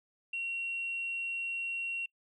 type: tone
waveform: sine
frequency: 2740 Hz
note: F7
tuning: 34 cents flat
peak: -32 dBFS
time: 0.33-2.06 s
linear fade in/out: 5 ms
effects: noise-tail reverb RT60 0.1 s tail -26 dB re dry + tanh soft clip ceiling -28 dBFS